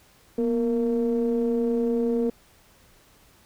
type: ring-modulated tone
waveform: triangle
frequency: 112.2 Hz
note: A2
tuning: 34 cents sharp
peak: -16 dBFS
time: 0.38-2.3 s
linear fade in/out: 5 ms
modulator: 352 Hz
effects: pink hiss -57 dBFS RMS until 3.45 s